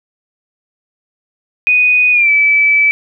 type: tone with pitch glide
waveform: sine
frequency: 2485 to 2305 Hz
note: D#7 to D7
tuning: -3 to -33 cents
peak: -7 dBFS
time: 1.67-2.91 s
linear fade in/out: 0 ms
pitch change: -130 cents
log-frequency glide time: 2.12-2.3 s
effects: none